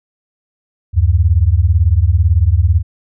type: beating tone pair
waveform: sine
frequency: 75.5 / 93.5 Hz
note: D2 / F#2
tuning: +48 / +19 cents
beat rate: 18 Hz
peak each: -11 dBFS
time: 0.93-2.83 s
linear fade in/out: 50 ms
effects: none